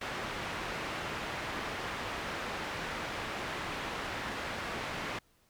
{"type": "low-pass noise", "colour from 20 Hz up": "white", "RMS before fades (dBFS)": -38, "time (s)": [0.01, 5.19], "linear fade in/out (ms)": 5, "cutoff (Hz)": 2000, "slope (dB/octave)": 12, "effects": ["pink hiss -69 dBFS RMS until 5.49 s"]}